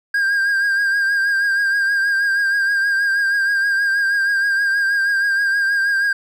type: tone with vibrato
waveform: triangle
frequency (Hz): 1607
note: G6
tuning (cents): +43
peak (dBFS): -13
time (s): 0.14-6.13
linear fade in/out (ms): 5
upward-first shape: triangle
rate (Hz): 6.3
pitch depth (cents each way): 47
effects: none